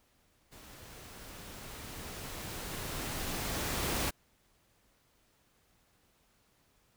pink noise with level ramp, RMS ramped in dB -53 to -32 dBFS, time 0.51-4.11 s, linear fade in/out 20 ms, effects pink hiss -70 dBFS RMS until 6.96 s

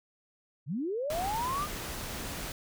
sine linear sweep, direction up, 116.54 to 1244.5 Hz, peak -30 dBFS, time 0.66-1.68 s, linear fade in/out 50 ms
pink noise, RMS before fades -38 dBFS, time 1.1-2.52 s, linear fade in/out 2 ms
effects none

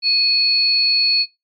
sine tone pair together, 2493 / 4382 Hz, D#7 / C#8, +3 / -21 cents, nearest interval minor seventh, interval 976 cents, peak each -23 / -14 dBFS, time 0.02-1.26 s, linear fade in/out 50 ms, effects noise-tail reverb RT60 0.2 s tail -19 dB re dry + MP3 48 kbps

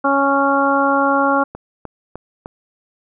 harmonic tone, 277.2 Hz, C#4, in tune, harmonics 1 / 2 / 3 / 4 / 5, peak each -19 / -19 / -19 / -19 / -19 dBFS, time 0.04-1.44 s, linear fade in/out 10 ms
click train, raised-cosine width 1 ms, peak -16 dBFS, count 4, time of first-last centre 1.55-2.459 s, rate 3.3 Hz
effects none

